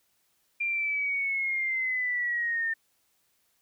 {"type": "linear sweep", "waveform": "sine", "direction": "down", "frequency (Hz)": [2391, 1804], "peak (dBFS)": -26, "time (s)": [0.6, 2.74], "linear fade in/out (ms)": 10, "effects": ["white hiss -71 dBFS RMS until 3.61 s"]}